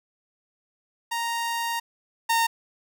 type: tone pair in turn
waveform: sawtooth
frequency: 931 / 918.2 Hz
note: A#5 / A#5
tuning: -2 / -26 cents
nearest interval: unison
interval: 24 cents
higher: first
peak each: -22 / -16 dBFS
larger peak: second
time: 1.11-1.8 / 2.29-2.47 s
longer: first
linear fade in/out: 10 ms
effects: none